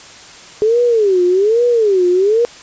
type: tone with vibrato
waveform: sine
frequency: 415.3 Hz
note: G#4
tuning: in tune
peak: -9 dBFS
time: 0.62-2.45 s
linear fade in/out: 0 ms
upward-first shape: sine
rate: 1.2 Hz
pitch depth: 270 cents each way
effects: white hiss -37 dBFS RMS until 2.62 s + resampled to 16000 Hz